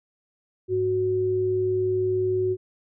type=tone pair together; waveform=sine; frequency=103.83 / 370 Hz; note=G#2 / F#4; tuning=0 / 0 cents; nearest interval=octave + minor seventh; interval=2200 cents; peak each=-31 / -21 dBFS; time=0.68-2.57 s; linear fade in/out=50 ms; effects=none